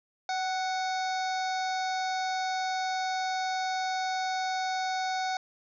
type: harmonic tone with a mistuned harmonic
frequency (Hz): 740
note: F#5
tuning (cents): 0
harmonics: 1 / 2 / 3 / 5 / 6 / 7 / 8 / 9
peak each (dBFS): -29 / -37 / -41 / -42 / -43 / -45 / -48 / -51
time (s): 0.29-5.37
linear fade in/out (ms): 2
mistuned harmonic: 1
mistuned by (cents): +27
effects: none